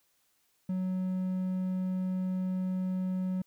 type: tone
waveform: triangle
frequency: 185.4 Hz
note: F#3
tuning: 4 cents sharp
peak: -27 dBFS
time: 0.69-3.42 s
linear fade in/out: 5 ms
effects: white hiss -72 dBFS RMS until 3.46 s